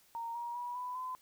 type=tone with pitch steps; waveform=sine; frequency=926 / 948.2 / 970.9 / 994.2 / 1018 Hz; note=A#5 / A#5 / B5 / B5 / C6; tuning=-12 / +29 / -30 / +11 / -48 cents; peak=-37 dBFS; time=0.15-1.15 s; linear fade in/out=0 ms; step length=200 ms; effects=white hiss -66 dBFS RMS until 1.21 s